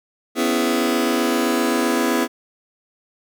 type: chord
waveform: sawtooth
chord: C# minor seventh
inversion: third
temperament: just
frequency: 249.5 / 277.2 / 332.6 / 415.8 Hz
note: B3 / C#4 / E4 / G#4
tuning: +18 / 0 / +16 / +2 cents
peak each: -17 / -21 / -18 / -21 dBFS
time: 0.35-2.28 s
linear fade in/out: 50 ms
effects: none